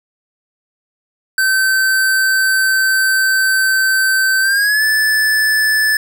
square tone with pitch glide, 1543 to 1742 Hz, G6 to A6, -28 to -18 cents, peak -12 dBFS, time 1.38-5.97 s, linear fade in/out 2 ms, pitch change +210 cents, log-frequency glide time 4.41-4.83 s, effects none

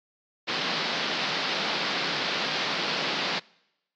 white band-pass noise, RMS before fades -29 dBFS, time 0.47-3.4 s, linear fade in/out 20 ms, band 150 to 4800 Hz, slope 48 dB/octave, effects noise-tail reverb RT60 0.9 s tail -25 dB re dry + AAC 64 kbps

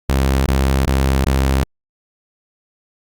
sawtooth tone bursts, 66.9 Hz, C2, 39 cents sharp, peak -9 dBFS, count 4, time 0.09-1.633 s, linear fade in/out 0 ms, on 370 ms, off 21 ms, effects Opus 48 kbps

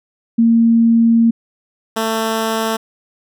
sine / 10% pulse tone pair in turn, 230 / 222.9 Hz, A#3 / A3, -23 / +23 cents, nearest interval minor second, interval 54 cents, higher first, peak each -8 dBFS, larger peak neither, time 0.38-1.31 / 1.96-2.77 s, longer first, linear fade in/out 10 ms, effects none

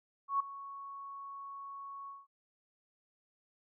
sine tone with ADSR envelope, 1108.7 Hz, C#6, in tune, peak -26 dBFS, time 0.28-2.27 s, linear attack 120 ms, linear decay 6 ms, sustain -17 dB, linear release 190 ms, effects none

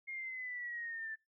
sine linear sweep, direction down, 2142 to 1756 Hz, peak -40 dBFS, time 0.07-1.16 s, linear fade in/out 20 ms, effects noise-tail reverb RT60 0.2 s tail -20 dB re dry

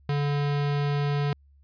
square tone, 144.2 Hz, D3, 31 cents flat, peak -24 dBFS, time 0.09-1.33 s, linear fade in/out 2 ms, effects added 70 Hz sine -54 dBFS peak until 1.63 s + resampled to 11025 Hz

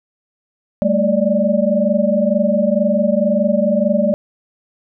sine tone cluster, 200.1 / 224.7 / 578 / 600 Hz, G3 / A3 / D5 / D5, +36 / +37 / -28 / +37 cents, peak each -18 dBFS, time 0.82-4.14 s, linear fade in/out 0 ms, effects none

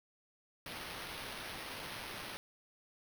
violet noise with sample-and-hold, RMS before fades -45 dBFS, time 0.66-2.37 s, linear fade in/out 0 ms, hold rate 7350 Hz, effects none

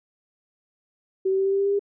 sine tone with pitch steps, 380.9 / 384 / 387.1 / 390.3 / 393.4 / 396.6 / 399.8 / 403.1 Hz, G4 / G4 / G4 / G4 / G4 / G4 / G4 / G4, -50 / -36 / -22 / -8 / +6 / +20 / +34 / +48 cents, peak -19 dBFS, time 1.25-1.794 s, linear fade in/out 10 ms, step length 68 ms, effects none

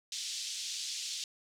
pink band-pass noise, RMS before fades -39 dBFS, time 0.12-1.24 s, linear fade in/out 2 ms, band 3400 to 7300 Hz, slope 24 dB/octave, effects none

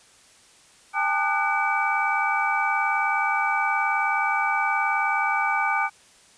sine tone cluster, 802 / 881 / 1212 / 1490 / 2295 Hz, G5 / A5 / D#6 / F#6 / D7, +39 / +2 / -46 / +12 / -40 cents, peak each -27 dBFS, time 0.93-5.9 s, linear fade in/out 50 ms, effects white hiss -54 dBFS RMS until 6.37 s + resampled to 22050 Hz

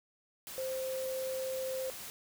sine tone in noise, 523.3 Hz, C5, in tune, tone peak -34 dBFS, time 0.58-1.9 s, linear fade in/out 0 ms, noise white, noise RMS -45 dBFS, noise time 0.47-2.1 s, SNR +8 dB, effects none

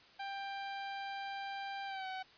sawtooth tone with pitch glide, 790 to 754.8 Hz, G5 to F#5, +13 to +34 cents, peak -36 dBFS, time 0.19-2.23 s, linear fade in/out 10 ms, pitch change -79 cents, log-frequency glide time 1.86-2.07 s, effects white hiss -61 dBFS RMS until 2.37 s + resampled to 11025 Hz

